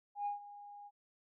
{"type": "tone with ADSR envelope", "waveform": "sine", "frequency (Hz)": 818, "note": "G#5", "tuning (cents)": -26, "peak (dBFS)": -32, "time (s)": [0.15, 0.91], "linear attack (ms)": 110, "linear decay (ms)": 130, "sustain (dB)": -17, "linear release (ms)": 45, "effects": ["tanh soft clip ceiling -30 dBFS"]}